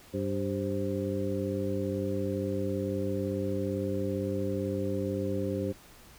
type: harmonic tone with a mistuned harmonic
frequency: 97.8 Hz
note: G2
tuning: 4 cents flat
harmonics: 1 / 2 / 3 / 4 / 5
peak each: -35 / -35 / -35 / -35 / -35 dBFS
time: 0.13-5.73 s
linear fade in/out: 20 ms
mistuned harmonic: 5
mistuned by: +110 cents
effects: pink hiss -54 dBFS RMS until 6.18 s